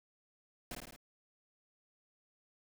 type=noise with echo; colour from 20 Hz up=pink; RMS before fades=-43 dBFS; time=0.71-0.75 s; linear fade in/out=2 ms; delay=53 ms; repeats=4; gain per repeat=-3 dB; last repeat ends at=0.962 s; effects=none